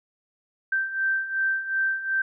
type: beating tone pair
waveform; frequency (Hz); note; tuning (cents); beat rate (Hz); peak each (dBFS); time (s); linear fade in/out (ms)
sine; 1561 / 1563.7; G6 / G6; -8 / -5; 2.7; -29 / -24; 0.72-2.22; 5
effects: none